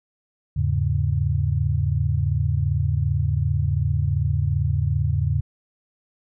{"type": "tone cluster", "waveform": "sine", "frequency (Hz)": [81.9, 104.6, 139.8], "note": ["E2", "G#2", "C#3"], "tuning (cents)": [-11, 13, 15], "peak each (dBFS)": [-23, -23, -23], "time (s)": [0.56, 5.41], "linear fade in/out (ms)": 10, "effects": []}